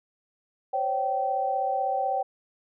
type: tone cluster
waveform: sine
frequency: 525 / 561 / 773 Hz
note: C5 / C#5 / G5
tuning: +6 / +21 / -24 cents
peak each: -32 / -32 / -25 dBFS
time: 0.73-2.23 s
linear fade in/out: 10 ms
effects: none